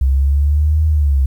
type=linear two-way sweep; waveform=sine; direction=up then down; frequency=65.41 to 78.6 to 65.41 Hz; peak=-10 dBFS; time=0.01-1.26 s; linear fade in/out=5 ms; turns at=0.86 s; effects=8-bit